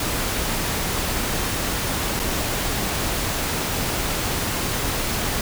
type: noise with dropouts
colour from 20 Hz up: pink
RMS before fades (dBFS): -24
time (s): 0-5.41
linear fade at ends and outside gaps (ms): 2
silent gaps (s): 2.194-2.198
effects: none

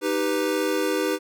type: chord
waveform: square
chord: Eb augmented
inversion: none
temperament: equal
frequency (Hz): 311.1 / 392 / 493.9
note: Eb4 / G4 / B4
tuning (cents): 0 / 0 / 0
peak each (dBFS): -27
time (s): 0.01-1.19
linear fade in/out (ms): 50
effects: none

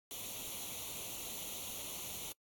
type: noise with comb filter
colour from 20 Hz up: white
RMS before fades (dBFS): -44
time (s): 0.11-2.32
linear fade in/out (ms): 0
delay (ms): 0.3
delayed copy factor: +0.8
effects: noise-tail reverb RT60 0.1 s tail -26 dB re dry + AAC 64 kbps

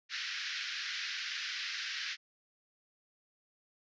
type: band-pass noise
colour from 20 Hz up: pink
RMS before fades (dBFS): -39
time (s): 0.09-2.17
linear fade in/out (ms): 50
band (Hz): 1500 to 5600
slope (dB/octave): 48
effects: resampled to 16000 Hz

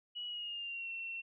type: tone with pitch glide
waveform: sine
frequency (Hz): 2924 to 2712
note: F#7 to E7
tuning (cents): -21 to +49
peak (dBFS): -39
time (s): 0.15-1.22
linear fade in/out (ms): 20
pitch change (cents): -130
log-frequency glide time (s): 0.27-0.9
effects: none

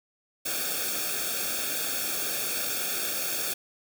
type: noise with comb filter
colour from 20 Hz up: white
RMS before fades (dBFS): -30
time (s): 0.45-3.54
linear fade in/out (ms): 10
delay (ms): 1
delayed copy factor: -0.9
effects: none

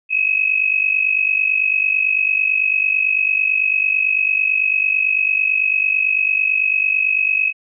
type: tone pair together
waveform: sine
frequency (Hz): 2532 / 2581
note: D#7 / E7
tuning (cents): +30 / -37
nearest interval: unison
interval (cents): 33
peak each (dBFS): -17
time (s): 0.09-7.53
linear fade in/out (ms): 50
effects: none

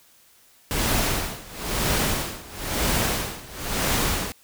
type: noise with tremolo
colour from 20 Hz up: pink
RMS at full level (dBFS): -22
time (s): 0.71-4.32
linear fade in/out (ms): 0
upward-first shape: sine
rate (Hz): 1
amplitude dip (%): 90
effects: white hiss -56 dBFS RMS until 4.43 s

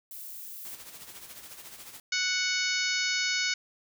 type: noise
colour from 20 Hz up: violet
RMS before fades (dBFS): -42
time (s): 0.11-0.75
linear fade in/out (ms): 2
type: noise with tremolo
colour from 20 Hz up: white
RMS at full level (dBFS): -44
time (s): 0.65-2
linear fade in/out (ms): 2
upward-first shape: sine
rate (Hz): 14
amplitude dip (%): 55
type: harmonic tone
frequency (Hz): 740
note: F#5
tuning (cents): 0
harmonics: 2 / 3 / 4 / 5 / 6 / 7 / 8 / 9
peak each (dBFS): -33 / -31 / -37 / -36 / -34 / -34 / -38 / -38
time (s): 2.12-3.54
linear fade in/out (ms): 5
effects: none

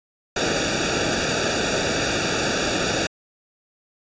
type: noise with comb filter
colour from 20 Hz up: pink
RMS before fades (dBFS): -22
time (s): 0.36-3.07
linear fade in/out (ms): 5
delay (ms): 0.96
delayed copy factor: -0.95
effects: resampled to 16000 Hz

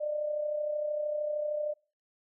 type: tone with amplitude modulation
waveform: sine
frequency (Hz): 599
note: D5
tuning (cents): +34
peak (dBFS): -27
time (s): 0-1.74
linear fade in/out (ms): 20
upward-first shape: sine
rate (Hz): 33.1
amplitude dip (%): 50
effects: noise-tail reverb RT60 0.4 s tail -25 dB re dry

